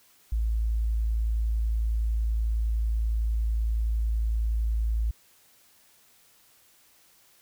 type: tone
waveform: sine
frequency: 55.4 Hz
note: A1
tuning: 13 cents sharp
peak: -23 dBFS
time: 0.32-5.11 s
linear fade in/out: 5 ms
effects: white hiss -60 dBFS RMS until 7.41 s